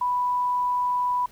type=tone; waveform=sine; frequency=987.8 Hz; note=B5; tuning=in tune; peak=-21 dBFS; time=0.01-1.26 s; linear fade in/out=5 ms; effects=pink hiss -54 dBFS RMS until 1.31 s